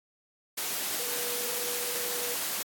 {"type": "tone in noise", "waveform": "sine", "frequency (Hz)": 485, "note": "B4", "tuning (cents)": -31, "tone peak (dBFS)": -39, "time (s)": [0.99, 2.35], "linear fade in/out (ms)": 10, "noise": "white", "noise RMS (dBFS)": -32, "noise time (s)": [0.57, 2.63], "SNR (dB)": -10, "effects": ["high-pass 200 Hz 12 dB/octave", "AAC 64 kbps"]}